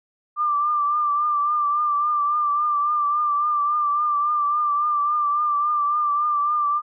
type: tone with vibrato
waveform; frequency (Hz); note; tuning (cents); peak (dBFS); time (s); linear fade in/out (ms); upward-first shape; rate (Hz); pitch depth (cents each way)
sine; 1185; D6; +15; -18; 0.36-6.82; 50; triangle; 3.6; 45
effects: none